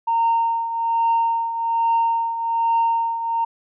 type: tone with tremolo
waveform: sine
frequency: 920 Hz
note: A#5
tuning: 23 cents flat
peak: -13 dBFS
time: 0.07-3.45 s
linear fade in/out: 10 ms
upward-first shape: triangle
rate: 1.2 Hz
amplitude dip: 70%
effects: tanh soft clip ceiling -12 dBFS